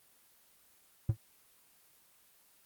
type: tone with exponential decay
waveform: triangle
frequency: 110 Hz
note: A2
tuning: in tune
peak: -20 dBFS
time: 1.09-1.17 s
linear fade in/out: 5 ms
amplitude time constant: 16 ms
effects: white hiss -65 dBFS RMS until 2.65 s + Opus 24 kbps